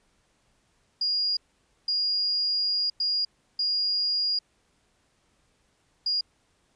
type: tone bursts at uneven times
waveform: sine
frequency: 4851 Hz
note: D#8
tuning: 45 cents flat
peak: -23 dBFS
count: 5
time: 1.01-1.37 / 1.88-2.9 / 3-3.25 / 3.59-4.39 / 6.06-6.21 s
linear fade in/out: 5 ms
effects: pink hiss -68 dBFS RMS until 6.75 s + resampled to 22050 Hz